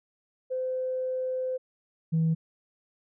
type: tone pair in turn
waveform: sine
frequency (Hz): 514 / 161.9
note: C5 / E3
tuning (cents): -31 / -31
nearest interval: octave + minor sixth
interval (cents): 2000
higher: first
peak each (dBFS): -27 / -20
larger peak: second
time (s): 0.5-1.58 / 2.12-2.35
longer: first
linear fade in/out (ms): 20
effects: tanh soft clip ceiling -19 dBFS